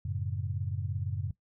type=chord; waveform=sine; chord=F# minor; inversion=none; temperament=equal; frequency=92.5 / 110 / 138.59 Hz; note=F#2 / A2 / C#3; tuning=0 / 0 / 0 cents; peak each=-34 / -36 / -37 dBFS; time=0.05-1.31 s; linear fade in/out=5 ms; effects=noise-tail reverb RT60 0.1 s tail -17 dB re dry